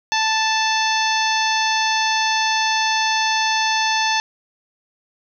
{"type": "harmonic tone", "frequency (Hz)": 880, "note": "A5", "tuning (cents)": 0, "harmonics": [1, 2, 3, 4, 5, 6, 7], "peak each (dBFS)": [-20, -23, -25, -26, -27, -28, -28], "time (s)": [0.12, 4.2], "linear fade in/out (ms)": 0, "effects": []}